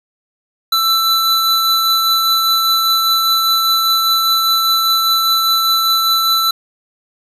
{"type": "tone pair together", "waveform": "square", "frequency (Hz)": [1331, 3988], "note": ["E6", "B7"], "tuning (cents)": [16, 16], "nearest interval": "octave + perfect fifth", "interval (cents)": 1900, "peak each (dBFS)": [-16, -14], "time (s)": [0.72, 6.51], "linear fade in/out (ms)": 5, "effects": ["resampled to 32000 Hz", "7-bit"]}